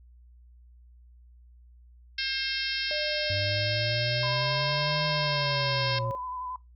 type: harmonic tone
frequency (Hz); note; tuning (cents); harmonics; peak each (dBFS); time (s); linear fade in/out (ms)
533; C5; +32; 3 / 4 / 5 / 6 / 7 / 8 / 9 / 10; -36 / -36 / -36 / -36 / -36 / -36 / -36 / -36; 2.18-5.99; 5
type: tone with pitch glide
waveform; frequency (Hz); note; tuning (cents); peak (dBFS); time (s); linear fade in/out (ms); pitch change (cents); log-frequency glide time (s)
sine; 600 to 547; D5 to C#5; +37 to -23; -32; 2.91-6.15; 0; -160; 5.23-5.89
type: exponential two-way sweep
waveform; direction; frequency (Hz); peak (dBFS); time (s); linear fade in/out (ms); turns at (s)
triangle; up then down; 97.5 to 155.2 to 117.3; -28; 3.3-6.11; 0; 5.05
type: tone with vibrato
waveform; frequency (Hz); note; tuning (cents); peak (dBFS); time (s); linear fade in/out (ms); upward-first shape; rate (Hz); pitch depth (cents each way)
sine; 1006; B5; +32; -33; 4.23-6.56; 2; square; 11; 19
effects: noise-tail reverb RT60 0.2 s tail -21 dB re dry + added 60 Hz sine -51 dBFS peak until 6.75 s